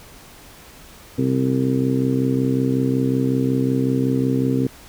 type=harmonic tone; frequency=65.41 Hz; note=C2; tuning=in tune; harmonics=2 / 3 / 4 / 5 / 6 / 7; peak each=-22 / -29 / -19 / -29 / -28 / -27 dBFS; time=1.18-4.67 s; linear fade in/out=5 ms; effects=pink hiss -44 dBFS RMS until 4.88 s